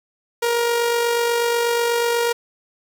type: tone with amplitude modulation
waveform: sawtooth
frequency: 471.6 Hz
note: A#4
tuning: 20 cents sharp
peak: -12 dBFS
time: 0.42-2.33 s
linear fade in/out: 10 ms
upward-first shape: sine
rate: 48.2 Hz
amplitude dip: 35%
effects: none